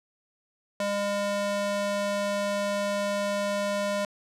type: tone with high-pass filter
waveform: square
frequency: 202.6 Hz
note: G#3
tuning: 43 cents flat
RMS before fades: -28 dBFS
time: 0.8-4.05 s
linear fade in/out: 2 ms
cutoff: 420 Hz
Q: 4.1
effects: low-pass 10000 Hz 12 dB/octave